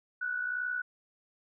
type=tone with amplitude modulation; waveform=sine; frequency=1477 Hz; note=F#6; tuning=3 cents flat; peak=-28 dBFS; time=0.21-0.82 s; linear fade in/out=10 ms; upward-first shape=sine; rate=61.8 Hz; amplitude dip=60%; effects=none